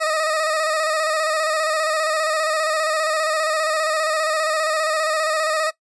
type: tone with vibrato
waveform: 20% pulse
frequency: 626 Hz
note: D#5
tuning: 10 cents sharp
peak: -14 dBFS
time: 0-5.71 s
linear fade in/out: 20 ms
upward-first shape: square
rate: 15 Hz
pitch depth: 37 cents each way
effects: noise-tail reverb RT60 0.1 s tail -18 dB re dry + resampled to 24000 Hz